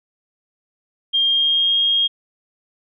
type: tone with pitch glide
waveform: sine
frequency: 3209 to 3248 Hz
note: G7 to G#7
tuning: +40 to -39 cents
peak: -14 dBFS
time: 1.13-2.08 s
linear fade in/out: 20 ms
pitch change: +21 cents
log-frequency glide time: 1.23-1.77 s
effects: none